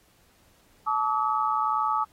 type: tone cluster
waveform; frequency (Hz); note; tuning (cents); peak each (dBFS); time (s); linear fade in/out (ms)
sine; 868 / 1153 / 1275; A5 / D6 / D#6; -24 / -32 / +42; -27; 0.86-2.05; 20
effects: pink hiss -62 dBFS RMS until 2.12 s + AAC 48 kbps